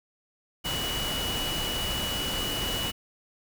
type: tone in noise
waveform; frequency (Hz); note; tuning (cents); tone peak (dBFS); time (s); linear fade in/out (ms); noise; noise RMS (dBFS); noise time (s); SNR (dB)
sine; 2939; F#7; -12; -31; 0.64-2.92; 20; pink; -32; 0.64-2.92; -2
effects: none